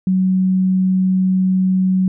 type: tone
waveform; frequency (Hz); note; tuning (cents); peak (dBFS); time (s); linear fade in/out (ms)
sine; 186.9; F#3; +18; -12; 0.07-2.08; 2
effects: none